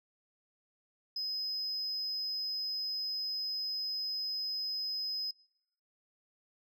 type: tone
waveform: sine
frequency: 5060 Hz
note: D#8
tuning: 28 cents sharp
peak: -32 dBFS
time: 1.16-5.31 s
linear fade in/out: 5 ms
effects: noise-tail reverb RT60 0.8 s tail -25 dB re dry + tanh soft clip ceiling -31 dBFS